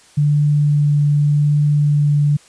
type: tone with vibrato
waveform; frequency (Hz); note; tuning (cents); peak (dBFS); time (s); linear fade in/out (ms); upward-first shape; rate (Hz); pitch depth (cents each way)
sine; 146.8; D3; 0; -11; 0.17-2.37; 10; triangle; 0.86; 9
effects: white hiss -48 dBFS RMS until 2.48 s + resampled to 22050 Hz